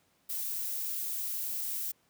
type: noise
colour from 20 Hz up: violet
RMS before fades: -35 dBFS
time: 0.29-1.92 s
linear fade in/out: 10 ms
effects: pink hiss -70 dBFS RMS until 2.09 s + high-pass 100 Hz 12 dB/octave